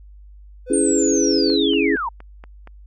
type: tone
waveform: triangle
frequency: 502 Hz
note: B4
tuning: 28 cents sharp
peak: -23 dBFS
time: 0.66-1.58 s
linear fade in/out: 50 ms
type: chord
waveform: sine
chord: C# minor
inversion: none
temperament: equal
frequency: 277.2 / 329.6 / 415.3 Hz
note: C#4 / E4 / G#4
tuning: 0 / 0 / 0 cents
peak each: -20 / -20 / -20 dBFS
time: 0.7-1.96 s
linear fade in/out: 5 ms
type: linear sweep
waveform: sine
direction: down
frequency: 8870 to 860 Hz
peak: -21 dBFS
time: 0.73-2.09 s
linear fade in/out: 5 ms
type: click train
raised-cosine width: 0.5 ms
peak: -25 dBFS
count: 6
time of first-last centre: 1.5-2.674 s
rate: 4.26 Hz
effects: added 50 Hz sine -40 dBFS peak until 2.86 s